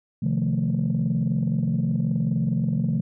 sine chord, F dominant seventh, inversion second, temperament equal, 130.81 / 155.56 / 174.61 / 220 Hz, C3 / Eb3 / F3 / A3, 0 / 0 / 0 / 0 cents, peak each -25 dBFS, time 0.22-3.01 s, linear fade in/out 10 ms, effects tanh soft clip ceiling -15 dBFS

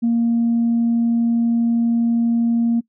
sine tone, 233.1 Hz, A#3, in tune, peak -13 dBFS, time 0.02-2.81 s, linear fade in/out 20 ms, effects noise-tail reverb RT60 0.1 s tail -22 dB re dry + tanh soft clip ceiling -11 dBFS

